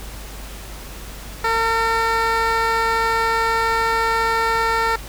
15% pulse tone with band-pass filter, 453.6 Hz, A#4, 47 cents flat, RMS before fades -19 dBFS, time 1.44-4.96 s, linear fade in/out 5 ms, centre 1400 Hz, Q 0.61, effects added 50 Hz sine -34 dBFS peak until 5.08 s + pink hiss -37 dBFS RMS until 5.08 s

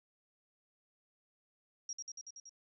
sine tone with echo, 5650 Hz, F8, 19 cents sharp, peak -38 dBFS, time 1.89-1.93 s, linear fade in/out 2 ms, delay 94 ms, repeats 6, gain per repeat -2 dB, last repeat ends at 2.494 s, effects none

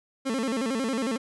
30% pulse tone with vibrato, 244.8 Hz, B3, 15 cents flat, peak -23 dBFS, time 0.25-1.18 s, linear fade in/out 20 ms, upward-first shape square, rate 11 Hz, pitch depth 160 cents each way, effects resampled to 24000 Hz

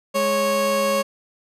30% pulse tone pair together, 207.7 / 551.3 Hz, G#3 / C#5, 0 / -10 cents, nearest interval octave + perfect fourth, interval 1690 cents, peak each -24 / -16 dBFS, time 0.14-1.03 s, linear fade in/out 20 ms, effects resampled to 32000 Hz

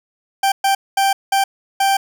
40% pulse tone bursts at uneven times, 784 Hz, G5, in tune, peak -12 dBFS, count 5, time 0.43-0.52 / 0.64-0.75 / 0.97-1.13 / 1.32-1.44 / 1.8-1.97 s, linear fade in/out 5 ms, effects none

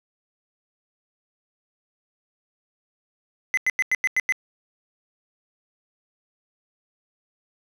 triangle tone bursts, 2032 Hz, B6, 49 cents sharp, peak -16 dBFS, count 7, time 3.54-4.323 s, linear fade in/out 0 ms, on 33 ms, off 92 ms, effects none

